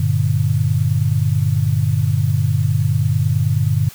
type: chord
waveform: sine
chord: G minor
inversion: none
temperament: just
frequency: 98 / 117.6 / 147 Hz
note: G2 / Bb2 / D3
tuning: 0 / +16 / +2 cents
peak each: -18 dBFS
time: 0-3.89 s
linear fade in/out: 5 ms
effects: white hiss -40 dBFS RMS until 3.94 s